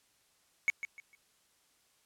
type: tone with echo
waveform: triangle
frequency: 2217 Hz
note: C#7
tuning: in tune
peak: -22 dBFS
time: 0.68-0.7 s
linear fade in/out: 0 ms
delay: 150 ms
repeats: 3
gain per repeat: -11 dB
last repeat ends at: 1.15 s
effects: white hiss -70 dBFS RMS until 2.05 s + low-pass 11000 Hz 12 dB/octave